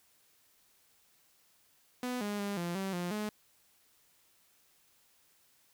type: tone with pitch steps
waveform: sawtooth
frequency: 249 / 205.8 / 201.9 / 172.8 / 192.8 / 176.2 / 211.4 Hz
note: B3 / G#3 / G#3 / F3 / G3 / F3 / G#3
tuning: +14 / -16 / -49 / -18 / -28 / +16 / +31 cents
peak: -30 dBFS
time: 2.03-3.29 s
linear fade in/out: 2 ms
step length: 180 ms
effects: white hiss -68 dBFS RMS until 5.73 s